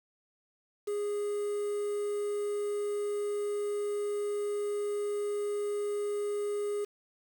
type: tone with quantisation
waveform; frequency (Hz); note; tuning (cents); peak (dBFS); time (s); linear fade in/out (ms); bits
triangle; 412; G#4; -14; -28; 0.87-6.85; 10; 8
effects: none